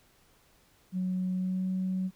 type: tone with pitch glide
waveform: sine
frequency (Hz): 184.3 to 186.66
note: F#3 to F#3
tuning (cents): -7 to +15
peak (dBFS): -27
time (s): 0.92-2.11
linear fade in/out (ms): 50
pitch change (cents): +22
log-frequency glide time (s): 1.34-1.68
effects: tanh soft clip ceiling -23 dBFS + pink hiss -64 dBFS RMS until 2.15 s